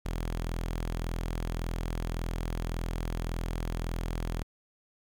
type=tone; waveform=sawtooth; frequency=41.78 Hz; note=E1; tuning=24 cents sharp; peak=-27 dBFS; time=0.05-4.43 s; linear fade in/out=10 ms; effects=11-bit